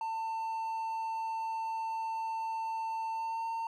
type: tone with pitch glide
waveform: triangle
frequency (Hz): 896 to 908.5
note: A5 to A#5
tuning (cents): +31 to -45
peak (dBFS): -31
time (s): 0.01-3.67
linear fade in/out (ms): 2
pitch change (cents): +24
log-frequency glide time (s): 3.13-3.45
effects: none